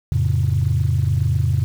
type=chord; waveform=sine; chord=F augmented; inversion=none; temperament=just; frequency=87.31 / 109.13 / 136.42 Hz; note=F2 / A2 / C#3; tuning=0 / -14 / -27 cents; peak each=-19 dBFS; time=0.12-1.64 s; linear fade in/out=0 ms; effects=tanh soft clip ceiling -8 dBFS + 7-bit